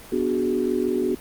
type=chord; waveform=sine; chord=G# half-diminished seventh; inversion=first; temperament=equal; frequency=246.9 / 293.7 / 370 / 415.3 Hz; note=B3 / D4 / F#4 / G#4; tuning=0 / 0 / 0 / 0 cents; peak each=-26 / -28 / -23 / -28 dBFS; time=0.12-1.15 s; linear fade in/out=5 ms; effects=pink hiss -43 dBFS RMS until 1.2 s + Opus 32 kbps